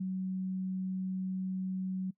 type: tone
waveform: sine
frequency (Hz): 187.4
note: F#3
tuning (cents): +22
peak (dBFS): -32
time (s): 0-2.11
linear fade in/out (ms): 10
effects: noise-tail reverb RT60 0.1 s tail -23 dB re dry